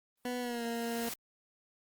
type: noise with exponential growth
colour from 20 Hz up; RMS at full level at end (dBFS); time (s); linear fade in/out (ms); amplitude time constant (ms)
white; -39; 0.17-1.14; 5; 210
type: tone with pitch glide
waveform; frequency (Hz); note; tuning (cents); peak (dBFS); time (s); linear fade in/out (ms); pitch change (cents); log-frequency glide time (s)
20% pulse; 246.9 to 233; B3 to A#3; 0 to -1; -29; 0.25-1.09; 2; -101; 0.4-0.63
effects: Opus 32 kbps